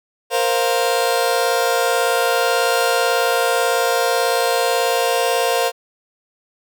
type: chord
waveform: sawtooth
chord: Bb suspended second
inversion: none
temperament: just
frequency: 466.2 / 524.4 / 699.2 Hz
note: Bb4 / C5 / F5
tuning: 0 / +4 / +2 cents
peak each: -16 dBFS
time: 0.3-5.72 s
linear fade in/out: 50 ms
effects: none